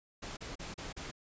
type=noise bursts; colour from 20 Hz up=pink; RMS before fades=-43 dBFS; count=5; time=0.22-1.114 s; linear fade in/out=10 ms; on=150 ms; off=36 ms; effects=resampled to 16000 Hz